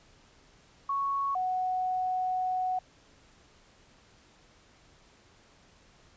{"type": "tone pair in turn", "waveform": "sine", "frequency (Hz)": [1108.7, 740], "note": ["C#6", "F#5"], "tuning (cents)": [0, 0], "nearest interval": "perfect fifth", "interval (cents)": 700, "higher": "first", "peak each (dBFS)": -27, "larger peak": "neither", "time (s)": [[0.89, 1.35], [1.35, 2.79]], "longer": "second", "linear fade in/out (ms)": 5, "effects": ["pink hiss -60 dBFS RMS until 6.16 s", "resampled to 16000 Hz"]}